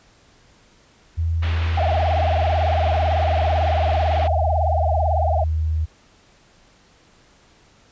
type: tone with pitch glide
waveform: sine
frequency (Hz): 82.41 to 78.87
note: E2 to D#2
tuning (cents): 0 to +24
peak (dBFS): -18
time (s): 1.17-5.86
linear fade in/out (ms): 20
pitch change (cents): -76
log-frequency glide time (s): 1.9-5.04
type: low-pass noise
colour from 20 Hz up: white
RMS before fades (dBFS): -33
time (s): 1.42-4.28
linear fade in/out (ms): 10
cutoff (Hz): 3100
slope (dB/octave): 24
type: tone with vibrato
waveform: sine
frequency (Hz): 706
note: F5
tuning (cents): +19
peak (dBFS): -19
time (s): 1.77-5.44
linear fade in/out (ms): 5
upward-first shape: triangle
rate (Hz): 18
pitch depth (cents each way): 280
effects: pink hiss -54 dBFS RMS until 7.91 s + resampled to 16000 Hz